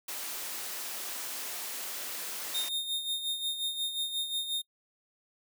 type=noise; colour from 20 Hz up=white; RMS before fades=-38 dBFS; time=0.08-2.69 s; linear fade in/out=5 ms
type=tone with tremolo; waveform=45% pulse; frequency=3676 Hz; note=A#7; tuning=25 cents flat; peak=-29 dBFS; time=2.54-4.62 s; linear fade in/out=10 ms; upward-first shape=sine; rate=5.6 Hz; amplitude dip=60%
effects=noise-tail reverb RT60 0.1 s tail -25 dB re dry + high-pass 300 Hz 12 dB/octave